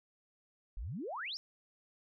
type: exponential sweep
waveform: sine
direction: up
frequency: 39.57 to 5588 Hz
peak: -38 dBFS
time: 0.77-1.37 s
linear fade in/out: 0 ms
effects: none